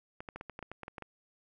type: clicks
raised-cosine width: 0.5 ms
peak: -27 dBFS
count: 12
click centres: 0.205 / 0.288 / 0.36 / 0.411 / 0.497 / 0.591 / 0.627 / 0.716 / 0.833 / 0.881 / 0.982 / 1.023 s
effects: none